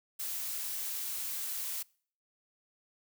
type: noise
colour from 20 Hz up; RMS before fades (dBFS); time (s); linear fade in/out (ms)
blue; -37; 0.19-1.83; 10
effects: noise-tail reverb RT60 0.5 s tail -25 dB re dry